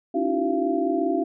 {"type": "tone cluster", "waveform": "sine", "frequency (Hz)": [275, 310.5, 335.3, 378.8, 684], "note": ["C#4", "D#4", "E4", "F#4", "F5"], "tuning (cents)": [-14, -3, 30, 41, -36], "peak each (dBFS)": -27, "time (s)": [0.14, 1.24], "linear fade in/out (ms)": 10, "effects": []}